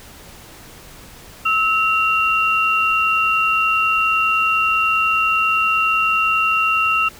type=tone pair together; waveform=sine; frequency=1300 / 2755 Hz; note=E6 / F7; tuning=-24 / -24 cents; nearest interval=octave + minor second; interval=1300 cents; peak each=-17 dBFS; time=1.45-7.09 s; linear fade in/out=10 ms; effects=pink hiss -41 dBFS RMS until 7.19 s